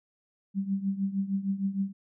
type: tone with tremolo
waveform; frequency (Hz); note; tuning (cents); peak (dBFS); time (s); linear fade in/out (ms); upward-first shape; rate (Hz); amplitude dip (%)
sine; 195.6; G3; -4; -23; 0.54-1.93; 50; triangle; 6.5; 85
effects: none